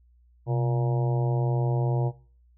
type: harmonic tone with a mistuned harmonic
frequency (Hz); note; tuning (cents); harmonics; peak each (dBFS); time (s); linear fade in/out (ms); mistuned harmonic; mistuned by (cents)
117.8; A#2; +19; 1 / 3 / 4 / 5 / 6 / 7 / 8; -23 / -33 / -35 / -37 / -39 / -40 / -41; 0.46-2.12; 50; 1; +140
effects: noise-tail reverb RT60 0.4 s tail -18 dB re dry + added 60 Hz sine -56 dBFS peak until 2.57 s